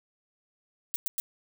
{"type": "noise bursts", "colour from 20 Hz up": "violet", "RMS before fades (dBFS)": -30, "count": 3, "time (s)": [0.94, 1.2], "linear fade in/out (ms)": 0, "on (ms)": 20, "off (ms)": 100, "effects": []}